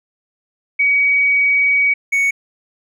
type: tone pair in turn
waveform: sine / triangle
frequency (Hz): 2261 / 2226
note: C#7 / C#7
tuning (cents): +34 / +7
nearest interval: unison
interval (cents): 27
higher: first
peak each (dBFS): -11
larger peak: neither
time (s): 0.79-1.94 / 2.12-2.31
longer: first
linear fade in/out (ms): 10
effects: none